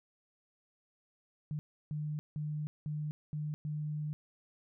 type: tone bursts at uneven times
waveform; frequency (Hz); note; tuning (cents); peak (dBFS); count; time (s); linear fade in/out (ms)
sine; 150.8; D3; +46; -34; 6; 1.51-1.59 / 1.91-2.19 / 2.36-2.67 / 2.86-3.11 / 3.33-3.54 / 3.65-4.13; 0
effects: none